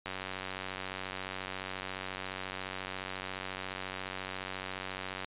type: click train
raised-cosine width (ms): 0.3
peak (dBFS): -21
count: 490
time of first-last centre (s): 0.06-5.246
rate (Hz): 94.3
effects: resampled to 8000 Hz